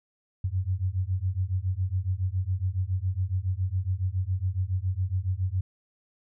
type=beating tone pair; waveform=sine; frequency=89.8 / 97 Hz; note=F2 / G2; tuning=+49 / -18 cents; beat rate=7.2 Hz; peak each=-28 dBFS; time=0.44-5.61 s; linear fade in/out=5 ms; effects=none